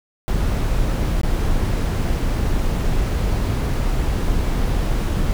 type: noise with dropouts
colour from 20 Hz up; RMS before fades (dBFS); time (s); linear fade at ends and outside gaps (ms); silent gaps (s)
brown; -19; 0.28-5.33; 0; 1.214-1.233
effects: none